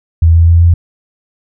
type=tone with pitch steps; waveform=sine; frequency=82.41 / 83.42 / 84.43 / 85.46 Hz; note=E2 / E2 / E2 / F2; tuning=0 / +21 / +42 / -37 cents; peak=-3 dBFS; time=0.22-0.74 s; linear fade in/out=5 ms; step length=130 ms; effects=none